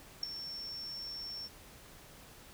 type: tone with ADSR envelope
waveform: sine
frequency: 5440 Hz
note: F8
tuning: 46 cents flat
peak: -25 dBFS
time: 0.23-1.49 s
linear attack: 4 ms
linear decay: 4 ms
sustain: -15 dB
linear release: 38 ms
effects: pink hiss -55 dBFS RMS until 2.53 s